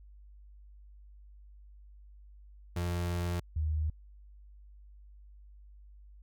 35% pulse / sine tone pair in turn, 87.31 / 76.95 Hz, F2 / D#2, 0 / -19 cents, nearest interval major second, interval 219 cents, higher first, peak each -29 / -28 dBFS, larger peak second, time 2.76-3.4 / 3.56-3.9 s, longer first, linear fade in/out 5 ms, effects added 50 Hz sine -51 dBFS peak until 6.22 s

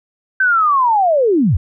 sine linear sweep, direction down, 1559 to 63.6 Hz, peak -10 dBFS, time 0.4-1.57 s, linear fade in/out 5 ms, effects none

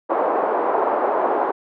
white band-pass noise, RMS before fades -20 dBFS, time 0.09-1.52 s, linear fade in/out 20 ms, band 360 to 950 Hz, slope 24 dB/octave, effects none

